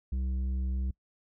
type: tone with tanh clipping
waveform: triangle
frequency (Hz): 64.5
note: C2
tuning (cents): -24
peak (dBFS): -30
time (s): 0.12-0.91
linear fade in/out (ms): 5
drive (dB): 12
effects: noise-tail reverb RT60 0.1 s tail -24 dB re dry